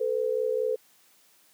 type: tone pair together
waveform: sine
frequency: 440 / 504.6 Hz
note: A4 / B4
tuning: 0 / +37 cents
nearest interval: major second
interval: 237 cents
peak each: -27 dBFS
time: 0-0.76 s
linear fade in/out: 10 ms
effects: white hiss -61 dBFS RMS until 1.53 s + high-pass 150 Hz 12 dB/octave